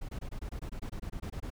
brown noise bursts, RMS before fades -38 dBFS, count 15, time 0.01-1.503 s, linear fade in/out 10 ms, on 79 ms, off 22 ms, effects none

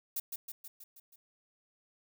violet noise with echo, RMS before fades -35 dBFS, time 0.16-0.2 s, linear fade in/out 5 ms, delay 160 ms, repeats 6, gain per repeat -4 dB, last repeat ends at 1.16 s, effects none

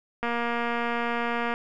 click train, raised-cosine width 0.5 ms, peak -14 dBFS, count 310, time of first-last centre 0.23-1.539 s, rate 236 Hz, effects none

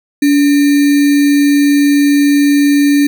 sine tone with sample-and-hold, 286.3 Hz, D4, 44 cents flat, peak -6 dBFS, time 0.22-3.07 s, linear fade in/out 5 ms, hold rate 2100 Hz, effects none

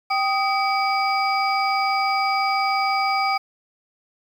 sine tone cluster, 783 / 1245 / 2294 / 4844 Hz, G5 / D#6 / D7 / D#8, -2 / +1 / -41 / -47 cents, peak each -21 / -24 / -25 / -28 dBFS, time 0.1-3.38 s, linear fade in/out 10 ms, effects tanh soft clip ceiling -8 dBFS + 8-bit

